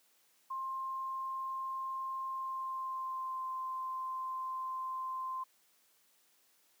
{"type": "tone with pitch glide", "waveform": "sine", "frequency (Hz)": [1058, 1042.2], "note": ["C6", "C6"], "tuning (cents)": [19, -7], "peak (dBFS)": -36, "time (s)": [0.5, 5.44], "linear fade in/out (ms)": 10, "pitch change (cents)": -26, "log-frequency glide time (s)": [2.29, 3.47], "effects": ["white hiss -70 dBFS RMS until 6.8 s", "high-pass 200 Hz 12 dB/octave"]}